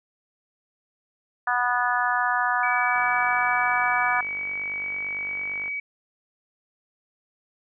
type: harmonic tone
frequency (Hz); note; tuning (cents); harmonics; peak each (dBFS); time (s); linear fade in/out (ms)
245.5; B3; -10; 3 / 4 / 5 / 6 / 7; -27 / -27 / -27 / -27 / -27; 1.47-4.21; 5
type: tone with pitch glide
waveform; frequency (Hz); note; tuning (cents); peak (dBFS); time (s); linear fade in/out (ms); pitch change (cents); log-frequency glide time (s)
sine; 2286 to 2272; D7 to C#7; -47 to +42; -27; 2.63-5.8; 5; -11; 4.18-4.3
type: click train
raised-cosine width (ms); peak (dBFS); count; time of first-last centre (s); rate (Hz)
0.5; -27; 134; 2.96-5.68; 48.9
effects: none